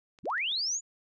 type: clicks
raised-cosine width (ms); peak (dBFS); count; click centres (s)
0.2; -37; 5; 0.188 / 0.256 / 0.301 / 0.381 / 0.517
type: linear sweep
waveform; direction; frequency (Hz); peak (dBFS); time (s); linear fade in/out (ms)
sine; up; 59.9 to 7040; -28; 0.23-0.81; 50
effects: none